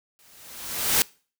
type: noise with exponential growth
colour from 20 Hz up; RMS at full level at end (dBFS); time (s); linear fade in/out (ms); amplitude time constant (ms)
white; -18; 0.19-1.02; 0; 180
effects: noise-tail reverb RT60 0.4 s tail -24 dB re dry